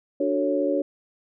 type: chord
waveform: sine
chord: D major seventh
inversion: none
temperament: equal with one note detuned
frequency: 293.7 / 370 / 444.3 / 554.4 Hz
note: D4 / F#4 / A4 / C#5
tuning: 0 / 0 / +17 / 0 cents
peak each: -25 / -28 / -30 / -24 dBFS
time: 0.2-0.82 s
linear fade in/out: 5 ms
effects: none